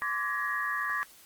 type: tone cluster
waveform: sine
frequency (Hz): 1042 / 1156 / 1674 / 1883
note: C6 / D6 / G#6 / A#6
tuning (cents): -7 / -28 / +13 / +17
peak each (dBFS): -40 / -33 / -32 / -34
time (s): 0.02-1.03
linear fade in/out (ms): 0
effects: white hiss -55 dBFS RMS until 1.25 s + Opus 24 kbps